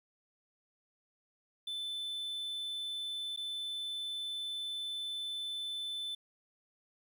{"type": "tone with dropouts", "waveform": "triangle", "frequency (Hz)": 3520, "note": "A7", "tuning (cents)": 0, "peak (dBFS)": -35, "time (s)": [1.67, 6.15], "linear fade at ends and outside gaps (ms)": 5, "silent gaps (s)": [3.363, 3.373], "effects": ["11-bit"]}